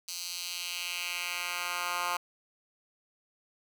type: tone with high-pass filter sweep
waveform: 10% pulse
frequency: 176.4 Hz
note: F3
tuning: 18 cents sharp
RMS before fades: -35 dBFS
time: 0.08-2.17 s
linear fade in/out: 5 ms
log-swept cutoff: 4900 to 1100 Hz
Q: 1.7
effects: none